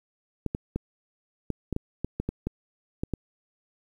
clicks, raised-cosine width 3 ms, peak -15 dBFS, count 12, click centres 0.463 / 0.549 / 0.76 / 1.503 / 1.727 / 1.764 / 2.046 / 2.2 / 2.29 / 2.47 / 3.035 / 3.137 s, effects 9-bit

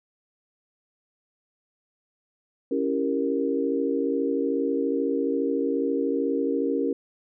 sine chord, C# diminished seventh, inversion none, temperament equal, 277.2 / 329.6 / 392 / 466.2 Hz, C#4 / E4 / G4 / Bb4, 0 / 0 / 0 / 0 cents, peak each -26 / -31 / -29 / -27 dBFS, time 2.71-6.93 s, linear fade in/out 5 ms, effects none

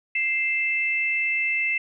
sine tone pair together, 2097 / 2642 Hz, C7 / E7, +3 / +3 cents, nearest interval major third, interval 400 cents, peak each -24 dBFS, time 0.15-1.78 s, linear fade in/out 5 ms, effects none

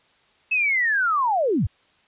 sine linear sweep, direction down, 2627 to 58.7 Hz, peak -18 dBFS, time 0.51-1.67 s, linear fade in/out 10 ms, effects white hiss -60 dBFS RMS until 2.07 s + resampled to 8000 Hz

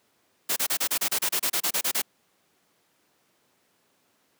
white noise bursts, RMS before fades -25 dBFS, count 15, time 0.49-2.02 s, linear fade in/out 10 ms, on 74 ms, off 30 ms, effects pink hiss -67 dBFS RMS until 4.39 s + high-pass 200 Hz 12 dB/octave

